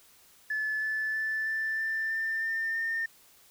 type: tone with pitch steps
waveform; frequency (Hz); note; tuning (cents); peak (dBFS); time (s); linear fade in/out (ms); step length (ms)
sine; 1730 / 1742 / 1754.1 / 1766.4 / 1778.6 / 1791 / 1803.5 / 1816; A6 / A6 / A6 / A6 / A6 / A6 / A6 / A#6; -30 / -18 / -6 / +6 / +18 / +30 / +42 / -46; -27; 0.5-3.06; 5; 320
effects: tanh soft clip ceiling -24 dBFS + white hiss -59 dBFS RMS until 3.5 s